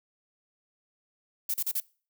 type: noise bursts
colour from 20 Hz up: violet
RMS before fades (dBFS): -29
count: 4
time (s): 1.49-1.802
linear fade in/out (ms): 5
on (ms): 51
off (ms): 36
effects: noise-tail reverb RT60 0.4 s tail -24 dB re dry